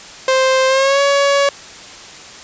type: tone with pitch glide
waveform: sawtooth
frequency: 524 to 561.6 Hz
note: C5 to C#5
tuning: +2 to +22 cents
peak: -7 dBFS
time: 0.28-1.49 s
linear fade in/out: 2 ms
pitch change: +120 cents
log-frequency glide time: 0.67-1.01 s
effects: white hiss -35 dBFS RMS until 2.43 s + resampled to 16000 Hz